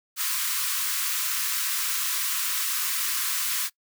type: high-pass noise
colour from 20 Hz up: white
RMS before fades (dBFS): -27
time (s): 0.16-3.7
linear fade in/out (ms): 50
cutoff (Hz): 1000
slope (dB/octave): 96
effects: noise-tail reverb RT60 0.1 s tail -22 dB re dry